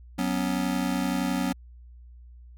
square chord, F# suspended fourth, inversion none, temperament just, 185 / 246.7 / 277.5 Hz, F#3 / B3 / C#4, 0 / -2 / +2 cents, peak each -30 dBFS, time 0.18-1.53 s, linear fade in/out 10 ms, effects added 60 Hz sine -45 dBFS peak until 2.57 s

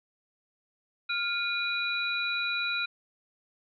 sine tone cluster, 1400 / 2445 / 3924 Hz, F6 / D#7 / B7, +4 / -31 / -12 cents, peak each -32 / -31 / -33 dBFS, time 1.09-2.86 s, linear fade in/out 10 ms, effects none

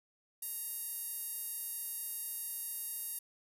5% pulse tone with band-pass filter, 932.3 Hz, A#5, in tune, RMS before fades -41 dBFS, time 0.42-3.19 s, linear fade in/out 5 ms, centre 12000 Hz, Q 4.7, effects none

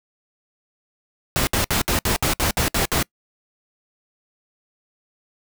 pink noise bursts, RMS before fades -20 dBFS, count 10, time 1.36-3.027 s, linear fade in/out 0 ms, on 110 ms, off 63 ms, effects noise-tail reverb RT60 0.1 s tail -26 dB re dry

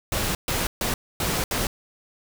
pink noise bursts at uneven times, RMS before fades -25 dBFS, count 5, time 0.12-0.35 / 0.48-0.67 / 0.81-0.94 / 1.2-1.44 / 1.51-1.67 s, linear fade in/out 2 ms, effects none

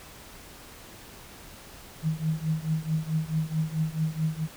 sine tone with tremolo, 158.1 Hz, D#3, 28 cents sharp, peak -21 dBFS, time 2.02-4.48 s, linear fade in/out 50 ms, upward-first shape triangle, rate 4.6 Hz, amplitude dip 95%, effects pink hiss -47 dBFS RMS until 4.56 s

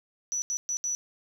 sine tone bursts at uneven times, 5920 Hz, F#8, in tune, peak -27 dBFS, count 4, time 0.32-0.42 / 0.5-0.57 / 0.69-0.77 / 0.84-0.95 s, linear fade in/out 0 ms, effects 9-bit

